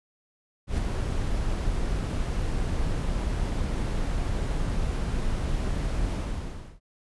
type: noise with ADSR envelope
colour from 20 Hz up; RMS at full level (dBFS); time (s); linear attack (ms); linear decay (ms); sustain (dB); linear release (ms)
brown; -23; 0.67-6.8; 110; 8; -4; 670
effects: resampled to 24000 Hz